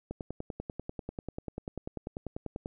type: click train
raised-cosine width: 2 ms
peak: -23 dBFS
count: 27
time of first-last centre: 0.11-2.659 s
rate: 10.2 Hz
effects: none